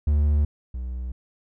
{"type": "tone pair in turn", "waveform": "triangle", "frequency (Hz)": [73.8, 62.22], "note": ["D2", "B1"], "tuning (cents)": [9, 14], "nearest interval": "minor third", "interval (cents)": 295, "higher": "first", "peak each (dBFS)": [-15, -26], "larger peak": "first", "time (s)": [[0.07, 0.45], [0.74, 1.12]], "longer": "neither", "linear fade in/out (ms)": 5, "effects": []}